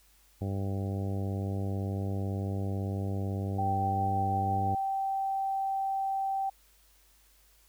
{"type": "harmonic tone", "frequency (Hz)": 98, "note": "G2", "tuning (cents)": 0, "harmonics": [1, 2, 3, 4, 5, 6, 7, 8], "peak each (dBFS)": [-31, -37, -41, -43, -45, -47, -48, -49], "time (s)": [0.41, 4.75], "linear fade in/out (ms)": 5}
{"type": "tone", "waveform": "sine", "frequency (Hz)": 778, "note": "G5", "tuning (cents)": -13, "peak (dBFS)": -28, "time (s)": [3.58, 6.5], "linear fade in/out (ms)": 10}
{"effects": ["added 50 Hz sine -64 dBFS peak until 7.68 s", "white hiss -64 dBFS RMS until 7.68 s"]}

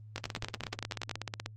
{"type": "two click trains", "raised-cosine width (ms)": 0.2, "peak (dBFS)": [-18, -17], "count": [22, 11], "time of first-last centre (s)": [[0.18, 1.46], [0.16, 1.112]], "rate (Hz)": [16.4, 10.5], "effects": ["added 107 Hz sine -47 dBFS peak until 1.56 s", "Opus 24 kbps"]}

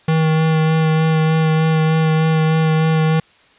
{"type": "tone with vibrato", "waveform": "square", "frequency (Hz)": 158.8, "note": "D#3", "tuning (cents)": 36, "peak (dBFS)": -13, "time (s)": [0.08, 3.2], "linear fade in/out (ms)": 5, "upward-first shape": "sine", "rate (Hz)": 3.3, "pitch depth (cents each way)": 13, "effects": ["white hiss -51 dBFS RMS until 3.58 s", "resampled to 8000 Hz"]}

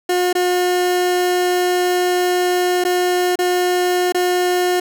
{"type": "tone with dropouts", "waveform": "30% pulse", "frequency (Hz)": 359.4, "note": "F4", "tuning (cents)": 50, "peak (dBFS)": -12, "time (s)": [0.09, 4.8], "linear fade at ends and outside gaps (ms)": 5, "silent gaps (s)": [[0.329, 0.351], [2.84, 2.849], [3.357, 3.388], [4.123, 4.145]], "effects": []}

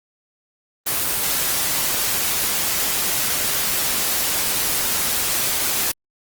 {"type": "noise", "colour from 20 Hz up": "white", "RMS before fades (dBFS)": -21, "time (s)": [0.86, 5.92], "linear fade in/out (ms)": 10, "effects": ["Opus 24 kbps"]}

